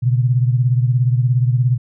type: beating tone pair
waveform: sine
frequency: 121.7 / 138.7 Hz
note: B2 / C#3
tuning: -25 / +1 cents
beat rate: 17 Hz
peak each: -13 / -19 dBFS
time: 0.02-1.78 s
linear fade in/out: 20 ms
effects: none